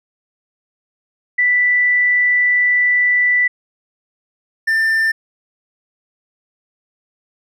sine / triangle tone pair in turn, 1975.5 / 1788.2 Hz, B6 / A6, 0 / +28 cents, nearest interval major second, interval 172 cents, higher first, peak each -11 dBFS, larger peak neither, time 1.38-3.48 / 4.67-5.12 s, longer first, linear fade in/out 10 ms, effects none

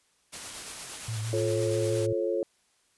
white noise with tremolo, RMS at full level -38 dBFS, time 0.32-2.07 s, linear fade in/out 20 ms, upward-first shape sine, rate 8.6 Hz, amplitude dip 25%
sine tone with vibrato, 110.6 Hz, A2, 9 cents sharp, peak -30 dBFS, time 1.08-2.13 s, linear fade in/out 5 ms, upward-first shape square, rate 6 Hz, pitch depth 38 cents each way
sine chord, F augmented, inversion none, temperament just, 349.2 / 436.5 / 545.7 Hz, F4 / A4 / C#5, 0 / -14 / -27 cents, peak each -30 dBFS, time 1.33-2.43 s, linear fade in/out 2 ms
effects white hiss -68 dBFS RMS until 2.97 s + resampled to 24000 Hz

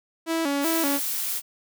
sawtooth tone with vibrato, 304 Hz, D#4, 40 cents flat, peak -19 dBFS, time 0.26-1 s, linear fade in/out 50 ms, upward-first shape square, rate 2.6 Hz, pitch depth 130 cents each way
blue noise, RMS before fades -28 dBFS, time 0.61-1.42 s, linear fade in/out 50 ms
effects none

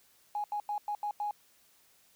triangle tone bursts at uneven times, 830.6 Hz, G#5, in tune, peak -27 dBFS, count 6, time 0.35-0.44 / 0.52-0.6 / 0.69-0.78 / 0.88-0.95 / 1.03-1.11 / 1.2-1.31 s, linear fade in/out 2 ms, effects tanh soft clip ceiling -29 dBFS + white hiss -65 dBFS RMS until 2.15 s

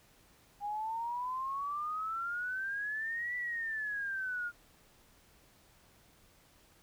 sine exponential two-way sweep, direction up then down, 809 to 1975.5 to 1408 Hz, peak -34 dBFS, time 0.6-4.52 s, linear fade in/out 50 ms, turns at 3.36 s, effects pink hiss -64 dBFS RMS until 6.82 s

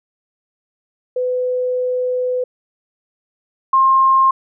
sine tone pair in turn, 502 / 1063.7 Hz, B4 / C6, +28 / +28 cents, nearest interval octave + minor second, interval 1300 cents, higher second, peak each -16 / -9 dBFS, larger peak second, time 1.16-2.44 / 3.73-4.31 s, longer first, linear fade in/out 5 ms, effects none

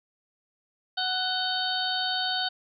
harmonic tone with a mistuned harmonic, 743 Hz, F#5, 7 cents sharp, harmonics 1 / 2 / 4 / 5 / 6, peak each -32 / -32 / -32 / -32 / -32 dBFS, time 0.97-2.49 s, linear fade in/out 10 ms, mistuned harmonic 4, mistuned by +59 cents, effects none

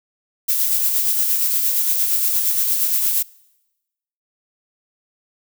violet noise with tremolo, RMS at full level -17 dBFS, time 0.48-3.23 s, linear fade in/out 10 ms, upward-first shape sine, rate 8.6 Hz, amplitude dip 35%, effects noise-tail reverb RT60 1.0 s tail -24 dB re dry

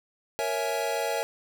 square chord, A# half-diminished seventh, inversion none, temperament equal with one note detuned, 466.2 / 554.4 / 659.3 / 836.4 Hz, A#4 / C#5 / E5 / G#5, 0 / 0 / 0 / +12 cents, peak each -33 dBFS, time 0.39-1.23 s, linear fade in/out 0 ms, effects none

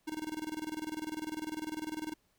square tone with tremolo, 310 Hz, D#4, 6 cents flat, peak -35 dBFS, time 0.07-2.14 s, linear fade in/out 10 ms, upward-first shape square, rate 20 Hz, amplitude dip 80%, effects pink hiss -73 dBFS RMS until 2.38 s

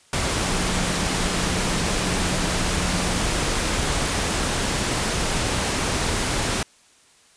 sine tone in noise, 180 Hz, F#3, 47 cents flat, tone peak -30 dBFS, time 0.41-3.2 s, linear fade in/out 2 ms, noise pink, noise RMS -23 dBFS, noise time 0.13-6.63 s, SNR -10 dB, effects white hiss -55 dBFS RMS until 7.36 s + resampled to 22050 Hz

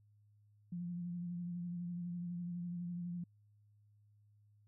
sine tone with vibrato, 174.61 Hz, F3, in tune, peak -39 dBFS, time 0.72-3.24 s, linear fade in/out 5 ms, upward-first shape sine, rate 12 Hz, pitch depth 29 cents each way, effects added 104 Hz sine -65 dBFS peak until 4.67 s

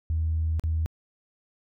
sine tone with dropouts, 80 Hz, D#2, 49 cents sharp, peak -22 dBFS, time 0.1-0.86 s, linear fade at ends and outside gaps 0 ms, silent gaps 0.596-0.638 s, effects tanh soft clip ceiling -18 dBFS

